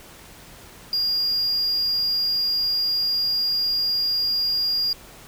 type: tone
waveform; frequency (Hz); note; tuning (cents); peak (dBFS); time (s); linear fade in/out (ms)
sine; 4828; D8; +47; -17; 0.93-4.93; 2
effects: tanh soft clip ceiling -19 dBFS + pink hiss -45 dBFS RMS until 5.27 s